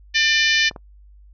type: harmonic tone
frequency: 597 Hz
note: D5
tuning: 28 cents sharp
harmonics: 3 / 4 / 5 / 6 / 7 / 8 / 9 / 10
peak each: -19 / -21 / -23 / -25 / -26 / -27 / -28 / -29 dBFS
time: 0.14-0.7 s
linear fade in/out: 20 ms
type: clicks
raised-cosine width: 1 ms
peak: -21 dBFS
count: 2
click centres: 0.712 / 0.762 s
effects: noise-tail reverb RT60 0.1 s tail -25 dB re dry + added 50 Hz sine -44 dBFS peak until 1.33 s